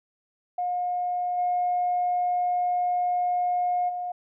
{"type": "tone with level steps", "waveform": "sine", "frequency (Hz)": 716, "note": "F5", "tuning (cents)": 43, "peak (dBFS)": [-24, -21, -28], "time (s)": [0.58, 4.12], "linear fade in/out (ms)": 5, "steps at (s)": [1.37, 3.88], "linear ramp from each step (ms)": 20, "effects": ["tanh soft clip ceiling -17 dBFS"]}